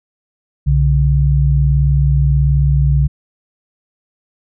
sine tone pair together, 63.34 / 141.9 Hz, B1 / C#3, +44 / +41 cents, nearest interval octave + major second, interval 1397 cents, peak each -12 dBFS, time 0.66-3.08 s, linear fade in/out 20 ms, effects none

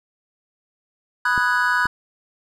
triangle chord, G# minor seventh, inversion first, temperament equal, 987.8 / 1244.5 / 1480 / 1661.2 Hz, B5 / D#6 / F#6 / G#6, 0 / 0 / 0 / 0 cents, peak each -21 / -24 / -18 / -22 dBFS, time 1.25-1.87 s, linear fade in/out 5 ms
clicks, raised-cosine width 3 ms, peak -18 dBFS, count 2, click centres 1.378 / 1.856 s
effects none

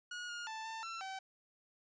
sawtooth tone with pitch steps, 1448 / 1425 / 882 / 893 / 1346 / 767 Hz, F#6 / F6 / A5 / A5 / E6 / G5, -38 / +34 / +4 / +25 / +36 / -38 cents, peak -38 dBFS, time 0.11-1.19 s, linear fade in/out 5 ms, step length 180 ms, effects resampled to 16000 Hz

